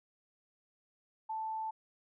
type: tone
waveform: sine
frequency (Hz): 880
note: A5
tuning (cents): 0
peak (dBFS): -35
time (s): 1.29-1.71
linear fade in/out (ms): 10
effects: none